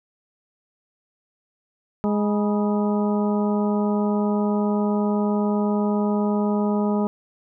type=harmonic tone with a mistuned harmonic; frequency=207.7 Hz; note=G#3; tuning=in tune; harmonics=1 / 2 / 3 / 4 / 5 / 6; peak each=-20 / -26 / -30 / -32 / -34 / -36 dBFS; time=2.04-7.07 s; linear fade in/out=0 ms; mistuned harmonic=5; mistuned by=-110 cents; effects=none